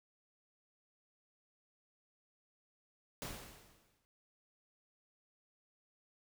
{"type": "noise with exponential decay", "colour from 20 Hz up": "pink", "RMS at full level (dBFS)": -42, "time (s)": [3.22, 4.05], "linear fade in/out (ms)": 0, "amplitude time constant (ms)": 180, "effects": []}